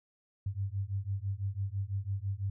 sine beating tone pair, 95.6 / 101.6 Hz, G2 / G#2, -43 / -38 cents, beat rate 6 Hz, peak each -35 / -35 dBFS, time 0.46-2.5 s, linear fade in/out 5 ms, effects none

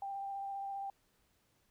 sine tone with vibrato, 790 Hz, G5, 13 cents sharp, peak -38 dBFS, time 0.02-0.9 s, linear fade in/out 2 ms, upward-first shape sine, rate 15 Hz, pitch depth 13 cents each way, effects pink hiss -74 dBFS RMS until 1.7 s

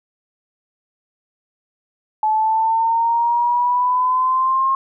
sine exponential sweep, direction up, 860 to 1074 Hz, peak -14 dBFS, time 2.23-4.75 s, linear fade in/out 2 ms, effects none

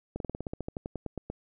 slowing click train, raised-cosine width 2 ms, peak -21 dBFS, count 16, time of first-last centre 0.16-1.3 s, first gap 42 ms, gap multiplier 1.08, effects none

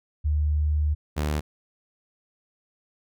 sine / sawtooth tone pair in turn, 75.1 / 75.1 Hz, D2 / D2, +39 / +39 cents, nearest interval unison, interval 0 cents, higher neither, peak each -20 dBFS, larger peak neither, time 0.24-0.95 / 1.16-1.41 s, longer first, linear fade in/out 20 ms, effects none

